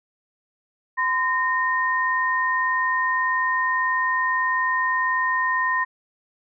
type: tone pair together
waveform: sine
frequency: 1023.7 / 1842 Hz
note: C6 / A#6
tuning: -38 / -21 cents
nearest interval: minor seventh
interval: 1017 cents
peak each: -22 dBFS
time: 0.97-5.85 s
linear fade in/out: 20 ms
effects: none